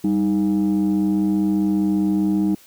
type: tone pair together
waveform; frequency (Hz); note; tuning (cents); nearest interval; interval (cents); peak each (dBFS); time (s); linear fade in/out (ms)
sine; 196 / 311.1; G3 / D#4; 0 / 0; minor sixth; 800; -17; 0.04-2.55; 5
effects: tanh soft clip ceiling -13 dBFS + white hiss -50 dBFS RMS until 2.66 s